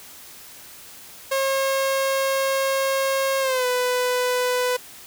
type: tone with pitch glide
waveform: sawtooth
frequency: 540 to 498.1 Hz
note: C#5 to B4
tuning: -45 to +15 cents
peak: -16 dBFS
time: 1.31-4.77 s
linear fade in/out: 10 ms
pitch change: -140 cents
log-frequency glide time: 3.4-3.66 s
effects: white hiss -43 dBFS RMS until 5.06 s